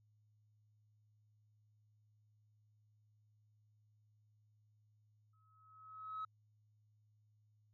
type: tone with exponential growth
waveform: sine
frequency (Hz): 1283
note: E6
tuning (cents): -47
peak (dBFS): -38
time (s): 5.33-6.25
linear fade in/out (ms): 5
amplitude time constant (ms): 200
effects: tanh soft clip ceiling -38 dBFS + added 106 Hz sine -70 dBFS peak until 7.73 s